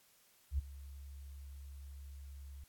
sine tone with ADSR envelope, 69.3 Hz, C#2, in tune, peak -29 dBFS, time 0.51-2.64 s, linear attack 76 ms, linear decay 15 ms, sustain -18 dB, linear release 3 ms, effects white hiss -68 dBFS RMS until 2.68 s + AAC 64 kbps

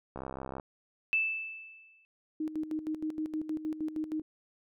click train, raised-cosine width 1 ms, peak -25 dBFS, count 30, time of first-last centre 0.16-0.598 s, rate 66.2 Hz
sine tone with exponential decay, 2637 Hz, E7, in tune, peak -23 dBFS, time 1.13-2.05 s, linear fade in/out 0 ms, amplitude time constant 200 ms
sine tone with tremolo, 311.1 Hz, D#4, in tune, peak -30 dBFS, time 2.4-4.22 s, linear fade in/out 5 ms, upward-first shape square, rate 6.4 Hz, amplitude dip 70%
effects none

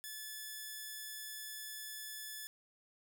5% pulse tone, 1730 Hz, A6, 30 cents flat, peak -33 dBFS, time 0.04-2.47 s, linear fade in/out 0 ms, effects none

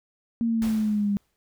sine linear sweep, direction down, 233.1 to 200 Hz, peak -21 dBFS, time 0.41-1.17 s, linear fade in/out 0 ms
pink noise with exponential decay, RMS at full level -36 dBFS, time 0.62-1.36 s, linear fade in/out 0 ms, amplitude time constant 160 ms
effects none

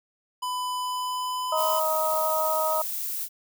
square tone with pitch glide, 1000 to 1008.1 Hz, B5 to B5, +21 to +35 cents, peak -28 dBFS, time 0.42-1.8 s, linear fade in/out 10 ms, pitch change +14 cents, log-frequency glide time 0.79-1.65 s
harmonic tone, 314.9 Hz, D#4, 21 cents sharp, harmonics 2 / 3 / 4, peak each -26 / -28 / -29 dBFS, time 1.52-2.82 s, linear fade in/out 5 ms
violet noise, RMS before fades -31 dBFS, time 1.55-3.29 s, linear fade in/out 50 ms
effects none

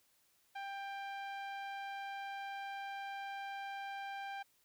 sawtooth tone with low-pass filter, 791 Hz, G5, 15 cents sharp, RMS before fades -44 dBFS, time 0.55-4.43 s, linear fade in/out 10 ms, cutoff 2700 Hz, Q 0.94, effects white hiss -73 dBFS RMS until 4.64 s

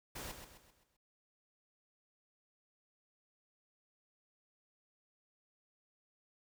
pink noise with echo, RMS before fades -45 dBFS, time 0.15-0.32 s, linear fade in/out 10 ms, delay 130 ms, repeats 5, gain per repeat -7 dB, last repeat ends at 0.97 s, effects none

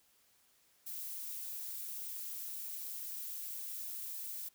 violet noise with amplitude modulation, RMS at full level -41 dBFS, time 0.86-4.49 s, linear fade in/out 10 ms, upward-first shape sine, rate 239 Hz, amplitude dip 45%, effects white hiss -70 dBFS RMS until 4.54 s

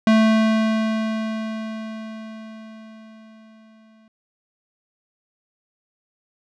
square tone with exponential decay, 220 Hz, A3, in tune, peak -12 dBFS, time 0.07-4.08 s, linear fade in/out 2 ms, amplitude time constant 870 ms, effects low-pass 4000 Hz 12 dB/octave

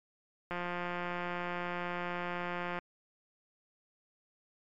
click train, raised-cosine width 0.5 ms, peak -22 dBFS, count 402, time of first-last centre 0.51-2.788 s, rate 176 Hz, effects MP3 64 kbps

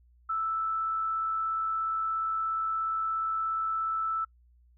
sine tone with amplitude modulation, 1318.5 Hz, E6, in tune, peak -26 dBFS, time 0.29-4.25 s, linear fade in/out 10 ms, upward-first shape sine, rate 97 Hz, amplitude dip 25%, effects noise-tail reverb RT60 0.1 s tail -26 dB re dry + added 60 Hz sine -58 dBFS peak until 4.77 s

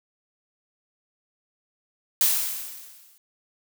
blue noise with exponential decay, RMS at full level -18 dBFS, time 2.21-3.18 s, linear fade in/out 1 ms, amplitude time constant 210 ms, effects none

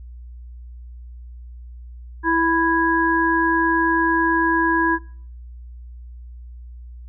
harmonic tone, 330.3 Hz, E4, 4 cents sharp, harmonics 1 / 3 / 5, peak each -20 / -20 / -20 dBFS, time 2.23-4.99 s, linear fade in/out 50 ms, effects noise-tail reverb RT60 0.5 s tail -22 dB re dry + added 60 Hz sine -35 dBFS peak until 7.08 s

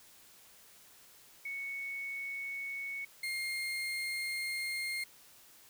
sine / 35% pulse tone pair in turn, 2217 / 2125 Hz, C#7 / C7, 0 / +26 cents, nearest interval minor second, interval 74 cents, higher first, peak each -37 / -33 dBFS, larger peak second, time 1.45-3.05 / 3.23-5.04 s, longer second, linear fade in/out 5 ms, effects white hiss -59 dBFS RMS until 5.69 s

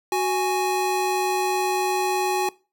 square tone pair together, 370 / 830.6 Hz, F#4 / G#5, 0 / 0 cents, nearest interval octave + major second, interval 1400 cents, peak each -24 dBFS, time 0.12-2.49 s, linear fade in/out 2 ms, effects noise-tail reverb RT60 0.3 s tail -21 dB re dry

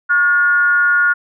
sine tone with frequency modulation, 1432 Hz, F6, 43 cents sharp, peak -10 dBFS, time 0.09-1.14 s, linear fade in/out 20 ms, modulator 319 Hz, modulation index 0.39, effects none

